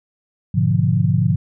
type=chord; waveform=sine; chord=G# diminished seventh; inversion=none; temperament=equal; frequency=103.83 / 123.47 / 146.83 / 174.61 Hz; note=G#2 / B2 / D3 / F3; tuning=0 / 0 / 0 / 0 cents; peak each=-19 dBFS; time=0.54-1.36 s; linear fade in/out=10 ms; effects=none